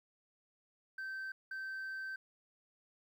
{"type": "tone bursts at uneven times", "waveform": "sine", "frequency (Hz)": 1551, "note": "G6", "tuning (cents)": -19, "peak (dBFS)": -37, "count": 2, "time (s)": [[0.98, 1.32], [1.51, 2.16]], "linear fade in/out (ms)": 5, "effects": ["tanh soft clip ceiling -39 dBFS", "12-bit"]}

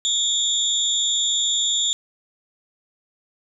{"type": "tone cluster", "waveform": "sine", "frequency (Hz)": [3403, 3663, 7150], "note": ["G#7", "A#7", "A8"], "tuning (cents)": [41, -31, 27], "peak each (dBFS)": -23, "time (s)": [0.05, 1.93], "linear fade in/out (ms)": 0, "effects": []}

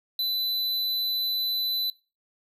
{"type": "tone", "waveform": "square", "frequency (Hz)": 4002, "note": "B7", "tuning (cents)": 22, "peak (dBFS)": -25, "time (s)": [0.19, 1.9], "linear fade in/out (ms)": 2, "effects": ["noise-tail reverb RT60 0.3 s tail -21 dB re dry"]}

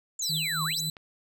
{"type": "exponential two-way sweep", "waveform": "sine", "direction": "down then up", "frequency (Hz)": [7400, 1022, 7400], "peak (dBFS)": -30, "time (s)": [0.19, 0.81], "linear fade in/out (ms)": 5, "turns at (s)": 0.64}
{"type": "tone with vibrato", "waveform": "sawtooth", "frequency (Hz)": 3988, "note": "B7", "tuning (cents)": 16, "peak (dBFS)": -27, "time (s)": [0.22, 0.9], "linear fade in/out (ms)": 2, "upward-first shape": "triangle", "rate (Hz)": 6.3, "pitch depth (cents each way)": 9}
{"type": "tone with tremolo", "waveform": "sine", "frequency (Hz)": 155.56, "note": "D#3", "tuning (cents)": 0, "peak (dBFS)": -30, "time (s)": [0.29, 0.9], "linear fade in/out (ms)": 10, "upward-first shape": "triangle", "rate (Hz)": 3.7, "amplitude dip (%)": 90}
{"type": "click", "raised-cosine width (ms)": 0.3, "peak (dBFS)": -29, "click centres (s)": 0.968}
{"effects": []}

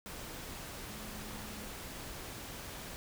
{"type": "tone in noise", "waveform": "sine", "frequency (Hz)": 212.7, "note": "G#3", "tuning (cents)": 42, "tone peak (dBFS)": -49, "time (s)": [0.89, 1.66], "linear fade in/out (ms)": 0, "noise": "pink", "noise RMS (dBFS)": -45, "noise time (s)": [0.06, 2.96], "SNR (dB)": -7, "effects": []}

